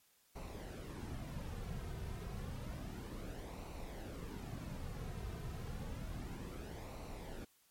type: noise with flanger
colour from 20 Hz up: brown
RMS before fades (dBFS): -45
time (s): 0.35-7.45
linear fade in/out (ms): 10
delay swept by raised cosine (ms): 0.59 to 3.59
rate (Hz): 0.3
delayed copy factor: -0.55
effects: white hiss -71 dBFS RMS until 7.7 s + MP3 64 kbps